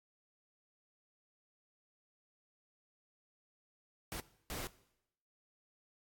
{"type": "noise bursts at uneven times", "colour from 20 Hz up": "pink", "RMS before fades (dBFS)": -42, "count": 2, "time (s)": [[4.12, 4.2], [4.5, 4.67]], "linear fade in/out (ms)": 0, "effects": ["noise-tail reverb RT60 0.8 s tail -19 dB re dry", "AAC 64 kbps"]}